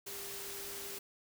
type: tone in noise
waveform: sine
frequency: 398.6 Hz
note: G4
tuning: 29 cents sharp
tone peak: -50 dBFS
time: 0.06-0.99 s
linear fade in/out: 10 ms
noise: white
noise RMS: -44 dBFS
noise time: 0.06-0.99 s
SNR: -9 dB
effects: none

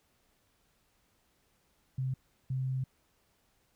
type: tone bursts at uneven times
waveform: sine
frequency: 130.81 Hz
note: C3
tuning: in tune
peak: -30 dBFS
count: 2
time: 1.98-2.14 / 2.5-2.84 s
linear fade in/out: 5 ms
effects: pink hiss -72 dBFS RMS until 3.75 s

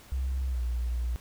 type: tone with pitch glide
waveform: sine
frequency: 65.41 to 59.98 Hz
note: C2 to B1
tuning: 0 to -50 cents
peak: -27 dBFS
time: 0.12-1.16 s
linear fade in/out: 0 ms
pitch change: -150 cents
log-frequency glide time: 0.47-0.62 s
effects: pink hiss -53 dBFS RMS until 1.2 s

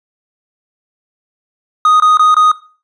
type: tone bursts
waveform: triangle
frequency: 1244.5 Hz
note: D#6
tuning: in tune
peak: -4 dBFS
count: 4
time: 1.85-2.516 s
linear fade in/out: 2 ms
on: 150 ms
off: 22 ms
effects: noise-tail reverb RT60 0.4 s tail -19 dB re dry + resampled to 22050 Hz

